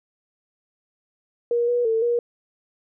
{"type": "tone with pitch steps", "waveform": "sine", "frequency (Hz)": [474.5, 484.1, 449, 476.1], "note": ["A#4", "B4", "A4", "A#4"], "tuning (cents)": [31, -35, 35, 37], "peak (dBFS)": -18, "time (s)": [1.51, 2.19], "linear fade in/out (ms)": 2, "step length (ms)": 170, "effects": []}